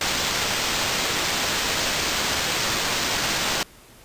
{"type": "noise with sample-and-hold", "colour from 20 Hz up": "blue", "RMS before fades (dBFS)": -24, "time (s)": [0.01, 3.63], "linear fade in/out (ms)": 2, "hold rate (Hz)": 11025, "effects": ["pink hiss -49 dBFS RMS until 4.04 s", "resampled to 32000 Hz"]}